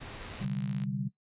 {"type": "noise", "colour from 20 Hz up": "pink", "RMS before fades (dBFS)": -43, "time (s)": [0, 0.46], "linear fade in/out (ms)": 20}
{"type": "click train", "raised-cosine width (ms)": 0.2, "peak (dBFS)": -30, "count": 35, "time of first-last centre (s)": [0.23, 0.837], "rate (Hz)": 56}
{"type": "chord", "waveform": "sine", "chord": "C suspended second", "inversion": "none", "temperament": "just", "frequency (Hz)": [130.81, 147.16, 196.22], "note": ["C3", "D3", "G3"], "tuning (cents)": [0, 4, 2], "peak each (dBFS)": [-35, -35, -34], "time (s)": [0.4, 1.09], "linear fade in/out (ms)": 20}
{"effects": ["noise-tail reverb RT60 0.1 s tail -17 dB re dry", "resampled to 8000 Hz"]}